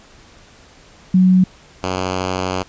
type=tone pair in turn; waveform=sine / 5% pulse; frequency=185 / 92.7 Hz; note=F#3 / F#2; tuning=0 / +4 cents; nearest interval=octave; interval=1196 cents; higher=first; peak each=-8 dBFS; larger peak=neither; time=1.14-1.44 / 1.83-2.63 s; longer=second; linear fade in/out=5 ms; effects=pink hiss -46 dBFS RMS until 2.68 s + resampled to 16000 Hz